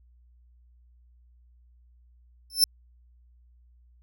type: tone with exponential growth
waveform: sawtooth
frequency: 5310 Hz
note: E8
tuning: 12 cents sharp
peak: -10 dBFS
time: 2.5-2.64 s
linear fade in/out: 1 ms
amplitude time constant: 30 ms
effects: added 60 Hz sine -55 dBFS peak until 4.02 s